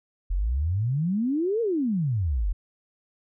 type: exponential two-way sweep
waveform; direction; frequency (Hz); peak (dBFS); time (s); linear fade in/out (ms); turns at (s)
sine; up then down; 41.23 to 477.6 to 41.23; -22; 0.3-2.53; 10; 1.61
effects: none